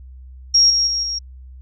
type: tone with level steps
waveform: sine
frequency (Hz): 5588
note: F8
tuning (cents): 0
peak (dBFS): -9 / -14 / -18 / -21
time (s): 0.54-1.19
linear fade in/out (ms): 10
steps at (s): 0.7 / 0.87 / 1.03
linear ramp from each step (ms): 2
effects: added 64 Hz sine -36 dBFS peak until 1.61 s